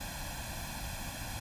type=noise with comb filter; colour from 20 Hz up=pink; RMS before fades=-40 dBFS; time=0-1.4 s; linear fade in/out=10 ms; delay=1.2 ms; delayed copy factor=+0.85; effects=resampled to 32000 Hz